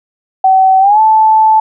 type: tone with pitch glide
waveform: sine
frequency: 761 to 874.2 Hz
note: F#5 to A5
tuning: +48 to -11 cents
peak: -4 dBFS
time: 0.44-1.6 s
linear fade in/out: 5 ms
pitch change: +241 cents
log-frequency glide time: 0.8-1 s
effects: none